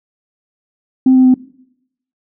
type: tone with pitch steps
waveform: sine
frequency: 260.1 / 257.9 / 255.6 Hz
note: C4 / C4 / C4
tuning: -10 / -25 / -40 cents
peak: -4 dBFS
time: 1.06-1.342 s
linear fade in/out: 5 ms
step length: 94 ms
effects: noise-tail reverb RT60 0.8 s tail -20 dB re dry + tanh soft clip ceiling -2 dBFS